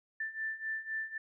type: beating tone pair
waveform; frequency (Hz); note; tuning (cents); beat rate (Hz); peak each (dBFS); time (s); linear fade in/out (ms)
sine; 1768 / 1771.9; A6 / A6; +8 / +12; 3.9; -40 / -37; 0.2-1.18; 5
effects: none